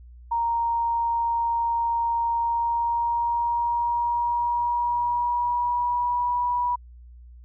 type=tone with pitch glide; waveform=sine; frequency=932.3 to 974.1 Hz; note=A#5 to B5; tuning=0 to -24 cents; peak=-21 dBFS; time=0.31-6.76 s; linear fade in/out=10 ms; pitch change=+76 cents; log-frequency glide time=2.33-6.41 s; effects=added 60 Hz sine -43 dBFS peak until 7.44 s